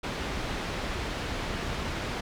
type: low-pass noise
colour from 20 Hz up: pink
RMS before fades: -33 dBFS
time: 0.03-2.21 s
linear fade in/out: 10 ms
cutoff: 4100 Hz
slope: 12 dB/octave
effects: none